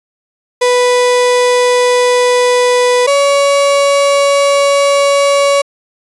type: tone pair in turn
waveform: 35% pulse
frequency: 493.9 / 562.8 Hz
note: B4 / C#5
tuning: 0 / +26 cents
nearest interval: major second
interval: 226 cents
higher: second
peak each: -6 dBFS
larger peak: neither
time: 0.61-3.07 / 3.07-5.62 s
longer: second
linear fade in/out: 10 ms
effects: resampled to 24000 Hz